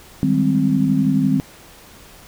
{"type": "chord", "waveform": "sine", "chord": "Ab major seventh", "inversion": "second", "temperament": "equal", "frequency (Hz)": [155.56, 196, 207.7, 261.6], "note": ["Eb3", "G3", "Ab3", "C4"], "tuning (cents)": [0, 0, 0, 0], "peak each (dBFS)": [-20, -20, -23, -17], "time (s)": [0.23, 1.4], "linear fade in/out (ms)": 0, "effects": ["pink hiss -44 dBFS RMS until 2.27 s"]}